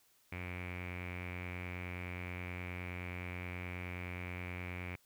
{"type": "tone with low-pass filter", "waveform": "sawtooth", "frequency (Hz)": 89.5, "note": "F2", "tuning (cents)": 43, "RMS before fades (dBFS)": -43, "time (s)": [0.32, 4.96], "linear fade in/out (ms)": 5, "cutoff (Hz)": 2300, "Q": 9.5, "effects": ["white hiss -70 dBFS RMS until 5.05 s"]}